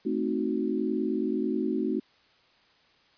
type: chord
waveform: sine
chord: A diminished seventh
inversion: none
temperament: equal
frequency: 220 / 261.6 / 311.1 / 370 Hz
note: A3 / C4 / Eb4 / Gb4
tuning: 0 / 0 / 0 / 0 cents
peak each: -31 dBFS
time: 0.05-2 s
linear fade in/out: 10 ms
effects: white hiss -62 dBFS RMS until 3.17 s + resampled to 11025 Hz